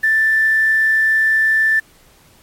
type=tone with quantisation; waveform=sine; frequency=1767 Hz; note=A6; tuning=7 cents sharp; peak=-11 dBFS; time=0.03-1.8 s; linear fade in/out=10 ms; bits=6; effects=pink hiss -50 dBFS RMS until 2.42 s + MP3 64 kbps